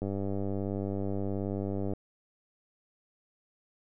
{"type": "click train", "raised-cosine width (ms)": 2, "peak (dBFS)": -21, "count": 190, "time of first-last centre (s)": [0.02, 1.935], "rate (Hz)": 98.7, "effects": []}